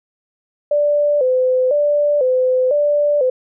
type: tone with vibrato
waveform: sine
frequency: 547 Hz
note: C#5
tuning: 23 cents flat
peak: -12 dBFS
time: 0.71-3.3 s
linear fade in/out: 5 ms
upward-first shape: square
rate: 1 Hz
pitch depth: 120 cents each way
effects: none